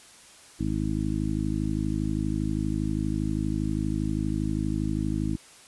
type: harmonic tone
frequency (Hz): 52.5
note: G#1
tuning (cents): +19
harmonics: 1 / 2 / 3 / 4 / 5 / 6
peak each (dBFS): -32 / -32 / -32 / -32 / -32 / -32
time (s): 0.59-5.37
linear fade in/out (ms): 20
effects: white hiss -51 dBFS RMS until 5.67 s + resampled to 24000 Hz